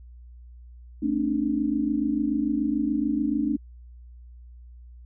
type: tone cluster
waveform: sine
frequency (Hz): 221.2 / 271.3 / 298.2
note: A3 / C#4 / D4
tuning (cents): +9 / -37 / +27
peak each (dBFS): -28 / -27 / -25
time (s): 1.02-3.57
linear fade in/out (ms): 10
effects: added 60 Hz sine -43 dBFS peak until 5.05 s